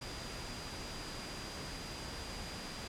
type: tone in noise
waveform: sine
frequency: 4837 Hz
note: D#8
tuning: 50 cents flat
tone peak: -50 dBFS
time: 0.01-2.88 s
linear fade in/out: 10 ms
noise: pink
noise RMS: -44 dBFS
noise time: 0.01-2.88 s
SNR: -9 dB
effects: low-pass 8000 Hz 12 dB/octave